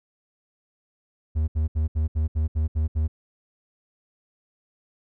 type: tone bursts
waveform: triangle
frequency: 77.78 Hz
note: D#2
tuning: in tune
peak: -18 dBFS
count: 9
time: 1.35-3.08 s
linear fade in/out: 20 ms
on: 130 ms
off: 70 ms
effects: none